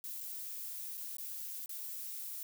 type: noise with dropouts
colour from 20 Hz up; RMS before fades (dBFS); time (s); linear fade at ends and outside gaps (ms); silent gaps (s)
violet; -43; 0.04-2.43; 1; 0.206-0.21 / 0.972-0.976 / 1.169-1.183 / 1.66-1.693
effects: none